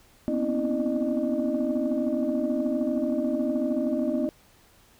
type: tone cluster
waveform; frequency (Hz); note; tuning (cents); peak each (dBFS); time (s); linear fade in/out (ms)
sine; 242.1 / 255.5 / 274.4 / 322.6 / 607; B3 / C4 / C#4 / E4 / D#5; -34 / -41 / -17 / -37 / -43; -29; 0.28-4.29; 0
effects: tanh soft clip ceiling -16 dBFS + pink hiss -58 dBFS RMS until 4.99 s